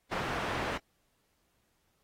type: low-pass noise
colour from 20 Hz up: white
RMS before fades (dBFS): -35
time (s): 0.11-0.78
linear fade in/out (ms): 10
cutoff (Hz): 1500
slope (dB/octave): 12
effects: pink hiss -75 dBFS RMS until 2.03 s + AAC 48 kbps